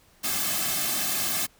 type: noise with comb filter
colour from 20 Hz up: white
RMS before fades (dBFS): -27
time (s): 0.23-1.47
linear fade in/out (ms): 20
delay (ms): 2.1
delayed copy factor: -0.9
effects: pink hiss -59 dBFS RMS until 1.59 s